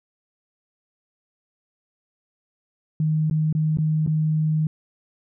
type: tone with dropouts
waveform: sine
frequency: 155.6 Hz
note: D#3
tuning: in tune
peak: -18 dBFS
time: 3-4.67 s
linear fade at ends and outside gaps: 2 ms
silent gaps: 3.299-3.31 / 3.527-3.55 / 3.772-3.785 / 4.064-4.074 s
effects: none